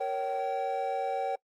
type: chord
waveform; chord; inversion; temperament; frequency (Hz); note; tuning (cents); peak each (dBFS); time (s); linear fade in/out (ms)
triangle; G diminished; first; equal with one note detuned; 466.2 / 554.4 / 769.2; Bb4 / Db5 / G5; 0 / 0 / -33; -34 / -32 / -29; 0-1.36; 10
effects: noise-tail reverb RT60 0.1 s tail -24 dB re dry + Opus 24 kbps